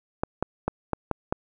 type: clicks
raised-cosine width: 1 ms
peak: -10 dBFS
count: 6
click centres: 0.235 / 0.426 / 0.68 / 0.933 / 1.113 / 1.325 s
effects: none